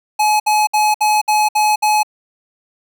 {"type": "tone bursts", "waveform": "square", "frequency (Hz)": 849, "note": "G#5", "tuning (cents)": 38, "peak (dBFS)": -12, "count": 7, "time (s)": [0.19, 2.032], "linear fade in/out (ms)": 10, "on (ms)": 210, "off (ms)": 62, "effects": []}